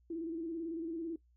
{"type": "tone with vibrato", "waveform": "sine", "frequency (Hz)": 329.6, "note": "E4", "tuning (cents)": 0, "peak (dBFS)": -36, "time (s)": [0.1, 1.16], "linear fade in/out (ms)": 5, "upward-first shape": "square", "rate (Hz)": 18, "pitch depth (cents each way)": 50, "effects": ["noise-tail reverb RT60 0.1 s tail -18 dB re dry", "added 60 Hz sine -65 dBFS peak until 1.36 s"]}